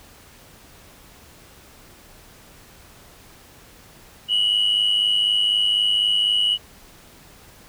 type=tone pair together; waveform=sine; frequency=2908 / 3012 Hz; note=F#7 / F#7; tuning=-31 / +30 cents; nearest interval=minor second; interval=61 cents; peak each=-16 / -21 dBFS; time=4.28-6.58 s; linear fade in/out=50 ms; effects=tanh soft clip ceiling -13 dBFS + pink hiss -48 dBFS RMS until 7.68 s